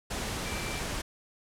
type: tone in noise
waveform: sine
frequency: 2342 Hz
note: D7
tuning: 5 cents flat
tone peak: -41 dBFS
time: 0.45-0.8 s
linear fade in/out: 10 ms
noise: pink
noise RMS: -34 dBFS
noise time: 0.1-1.02 s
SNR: -10 dB
effects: low-pass 10000 Hz 12 dB/octave